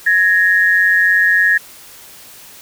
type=tone pair together; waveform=sine; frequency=1671.7 / 1855 Hz; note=G#6 / A#6; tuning=+11 / -9 cents; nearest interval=major second; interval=180 cents; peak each=-12 dBFS; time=0.06-1.58 s; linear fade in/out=10 ms; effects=white hiss -39 dBFS RMS until 2.61 s